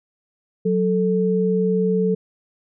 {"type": "tone pair together", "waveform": "sine", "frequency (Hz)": [184.41, 440], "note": ["F#3", "A4"], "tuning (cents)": [-6, 0], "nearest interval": "octave + minor third", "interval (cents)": 1506, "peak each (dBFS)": -19, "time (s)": [0.65, 2.15], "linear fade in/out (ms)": 10, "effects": []}